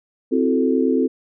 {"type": "chord", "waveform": "sine", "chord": "F# half-diminished seventh", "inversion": "second", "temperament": "equal", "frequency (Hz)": [261.6, 329.6, 370, 440], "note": ["C4", "E4", "F#4", "A4"], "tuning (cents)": [0, 0, 0, 0], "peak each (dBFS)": [-18, -23, -23, -21], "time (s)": [0.31, 1.08], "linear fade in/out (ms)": 20, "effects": []}